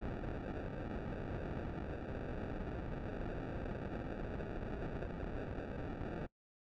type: noise with sample-and-hold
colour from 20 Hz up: pink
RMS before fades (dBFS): -42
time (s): 0.01-6.27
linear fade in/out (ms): 20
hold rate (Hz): 1050
effects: noise-tail reverb RT60 0.1 s tail -22 dB re dry + low-pass 2000 Hz 12 dB/octave